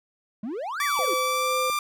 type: exponential two-way sweep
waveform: triangle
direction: up then down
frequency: 198.4 to 2122 to 315.8 Hz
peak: -27 dBFS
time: 0.43-1.14 s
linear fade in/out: 5 ms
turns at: 0.84 s
type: tone with pitch glide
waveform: sawtooth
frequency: 1155 to 1187.5 Hz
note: D6 to D6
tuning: -29 to +19 cents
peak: -20 dBFS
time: 0.8-1.79 s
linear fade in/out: 2 ms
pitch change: +48 cents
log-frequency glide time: 1.19-1.59 s
type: tone with tremolo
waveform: sine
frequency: 512 Hz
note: C5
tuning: 38 cents flat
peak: -26 dBFS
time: 0.99-1.7 s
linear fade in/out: 0 ms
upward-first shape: sine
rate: 2.1 Hz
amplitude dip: 30%
effects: none